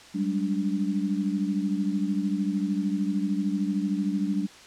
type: tone cluster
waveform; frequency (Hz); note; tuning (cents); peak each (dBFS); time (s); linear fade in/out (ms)
sine; 192.3 / 205.5 / 291.5; G3 / G#3 / D4; -33 / -18 / -13; -27 / -29 / -29; 0.14-4.47; 20
effects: white hiss -48 dBFS RMS until 4.66 s + low-pass 6000 Hz 12 dB/octave